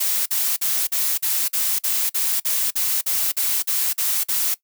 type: noise bursts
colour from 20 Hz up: blue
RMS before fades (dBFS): -21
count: 15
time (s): 0-4.544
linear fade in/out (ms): 10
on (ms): 260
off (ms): 46
effects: noise-tail reverb RT60 0.1 s tail -19 dB re dry